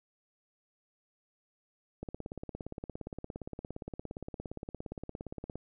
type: click train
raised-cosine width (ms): 2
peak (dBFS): -26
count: 62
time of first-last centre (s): 2.03-5.556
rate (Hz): 17.3
effects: none